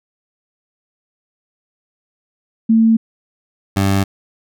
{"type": "tone pair in turn", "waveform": ["sine", "20% pulse"], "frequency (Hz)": [224.6, 97.76], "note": ["A3", "G2"], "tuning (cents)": [36, -4], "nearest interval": "octave + major second", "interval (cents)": 1440, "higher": "first", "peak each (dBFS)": -8, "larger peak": "neither", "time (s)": [[2.69, 2.97], [3.76, 4.04]], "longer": "neither", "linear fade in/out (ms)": 10, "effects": []}